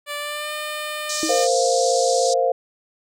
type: tone with pitch glide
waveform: 10% pulse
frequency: 584 to 603.5 Hz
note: D5 to D5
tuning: -10 to +47 cents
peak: -18 dBFS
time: 0.06-1.48 s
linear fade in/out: 50 ms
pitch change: +57 cents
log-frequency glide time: 0.17-0.53 s
type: band-pass noise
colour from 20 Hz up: white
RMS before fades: -27 dBFS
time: 1.09-2.34 s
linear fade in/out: 5 ms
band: 4000 to 8000 Hz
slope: 48 dB/octave
type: tone with exponential decay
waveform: sine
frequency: 318.4 Hz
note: D#4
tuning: 40 cents sharp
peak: -18 dBFS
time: 1.23-1.45 s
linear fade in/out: 1 ms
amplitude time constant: 47 ms
type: chord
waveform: sine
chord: Bb suspended second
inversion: none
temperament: equal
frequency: 466.2 / 523.3 / 698.5 Hz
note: Bb4 / C5 / F5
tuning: 0 / 0 / 0 cents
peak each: -23 / -19 / -21 dBFS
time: 1.29-2.52 s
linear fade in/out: 5 ms
effects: none